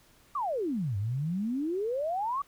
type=exponential two-way sweep; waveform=sine; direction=down then up; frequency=1217 to 95.4 to 1169 Hz; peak=-28 dBFS; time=0.35-2.42 s; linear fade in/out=5 ms; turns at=0.97 s; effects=pink hiss -61 dBFS RMS until 2.47 s